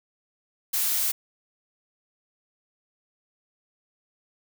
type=noise; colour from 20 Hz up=blue; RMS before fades=-25 dBFS; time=0.73-1.12 s; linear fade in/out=10 ms; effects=none